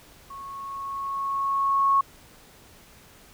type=tone with level ramp; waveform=sine; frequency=1100 Hz; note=C#6; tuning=14 cents flat; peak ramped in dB=-37 to -16 dBFS; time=0.3-2.01 s; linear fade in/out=5 ms; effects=pink hiss -52 dBFS RMS until 3.33 s